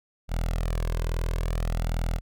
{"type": "tone with flanger", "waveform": "sawtooth", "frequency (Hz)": 41.2, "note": "E1", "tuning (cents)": 0, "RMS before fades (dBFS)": -27, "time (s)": [0.28, 2.21], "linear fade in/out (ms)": 50, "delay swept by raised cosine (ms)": [1.4, 1.96], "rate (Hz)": 0.59, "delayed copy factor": 0.65, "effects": []}